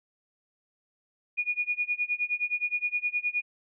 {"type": "tone with tremolo", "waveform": "sine", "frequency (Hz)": 2449, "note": "D#7", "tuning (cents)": -28, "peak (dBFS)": -23, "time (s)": [1.37, 3.42], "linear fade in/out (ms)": 20, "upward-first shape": "sine", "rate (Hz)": 9.6, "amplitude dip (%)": 95, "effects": []}